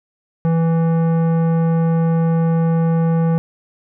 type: tone with tanh clipping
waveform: triangle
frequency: 164.81 Hz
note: E3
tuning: in tune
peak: -15 dBFS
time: 0.45-3.38 s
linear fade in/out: 0 ms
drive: 18 dB
effects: none